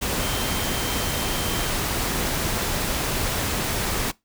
sine tone in noise, 3136 Hz, G7, in tune, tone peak -35 dBFS, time 0.19-1.7 s, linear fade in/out 20 ms, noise pink, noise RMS -25 dBFS, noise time 0.01-4.12 s, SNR -13 dB, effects noise-tail reverb RT60 0.2 s tail -22 dB re dry

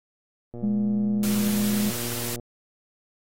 click train, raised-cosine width 2 ms, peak -25 dBFS, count 222, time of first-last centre 0.54-2.397 s, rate 119 Hz
sine tone, 207.8 Hz, G#3, 1 cent sharp, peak -21 dBFS, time 0.62-1.91 s, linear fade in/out 20 ms
white noise, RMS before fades -32 dBFS, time 1.23-2.36 s, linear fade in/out 2 ms
effects AAC 48 kbps

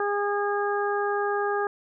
harmonic tone, 408.2 Hz, G#4, 30 cents flat, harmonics 1 / 2 / 3 / 4, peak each -26 / -29 / -31 / -32 dBFS, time 0-1.67 s, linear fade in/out 2 ms, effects none

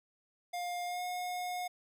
square tone with pitch glide, 707 to 721 Hz, F5 to F#5, +21 to -45 cents, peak -36 dBFS, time 0.53-1.68 s, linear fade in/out 10 ms, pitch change +34 cents, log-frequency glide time 0.85-1.03 s, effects none

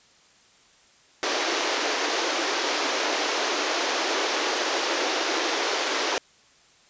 pink band-pass noise, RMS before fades -26 dBFS, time 1.23-6.18 s, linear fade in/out 0 ms, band 310 to 6500 Hz, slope 48 dB/octave, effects white hiss -57 dBFS RMS until 6.89 s + resampled to 16000 Hz

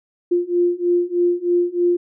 sine beating tone pair, 349.2 / 352.4 Hz, F4 / F4, 0 / +16 cents, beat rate 3.2 Hz, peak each -19 / -18 dBFS, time 0.31-1.97 s, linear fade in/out 10 ms, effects none

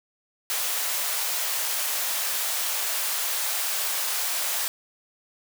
white high-pass noise, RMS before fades -27 dBFS, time 0.5-4.68 s, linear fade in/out 0 ms, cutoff 530 Hz, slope 24 dB/octave, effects none

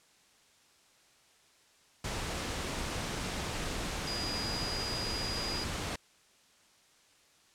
sine tone in noise, 4895 Hz, D#8, 29 cents flat, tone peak -36 dBFS, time 4.07-5.64 s, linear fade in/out 5 ms, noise pink, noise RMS -36 dBFS, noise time 2.04-5.96 s, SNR -3 dB, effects white hiss -64 dBFS RMS until 7.54 s + low-pass 8000 Hz 12 dB/octave

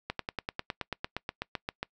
slowing click train, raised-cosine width 0.3 ms, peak -16 dBFS, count 16, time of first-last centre 0.1-1.83 s, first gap 93 ms, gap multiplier 1.03, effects noise-tail reverb RT60 0.1 s tail -24 dB re dry

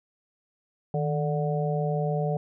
harmonic tone with a mistuned harmonic, 146.83 Hz, D3, in tune, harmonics 1 / 3 / 4 / 5, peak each -26 / -31 / -32 / -33 dBFS, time 0.94-2.37 s, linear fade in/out 2 ms, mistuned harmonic 1, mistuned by +100 cents, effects none

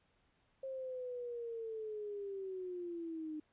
sine linear sweep, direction down, 536 to 303.2 Hz, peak -40 dBFS, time 0.63-3.4 s, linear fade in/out 5 ms, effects pink hiss -75 dBFS RMS until 3.52 s + resampled to 8000 Hz

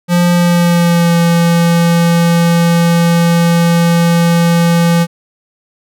square tone with pitch glide, 174.8 to 169.73 Hz, F3 to F3, +2 to -49 cents, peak -8 dBFS, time 0.08-5.07 s, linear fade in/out 50 ms, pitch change -51 cents, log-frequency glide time 0.32-1.17 s, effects none

